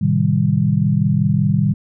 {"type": "chord", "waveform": "sine", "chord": "A half-diminished seventh", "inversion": "none", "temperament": "equal", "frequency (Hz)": [110, 130.81, 155.56, 196], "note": ["A2", "C3", "Eb3", "G3"], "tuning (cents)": [0, 0, 0, 0], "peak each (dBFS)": [-20, -20, -17, -18], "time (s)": [0.01, 1.74], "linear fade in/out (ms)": 10, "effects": []}